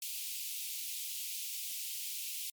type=high-pass noise; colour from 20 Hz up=white; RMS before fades=-40 dBFS; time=0.02-2.5 s; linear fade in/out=2 ms; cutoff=2400 Hz; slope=48 dB/octave; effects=MP3 96 kbps